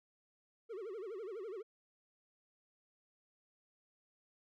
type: tone with vibrato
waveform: triangle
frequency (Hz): 413.7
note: G#4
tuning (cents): -7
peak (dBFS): -40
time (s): 0.69-1.63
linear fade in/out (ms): 20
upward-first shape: sine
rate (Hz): 12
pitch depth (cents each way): 220
effects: none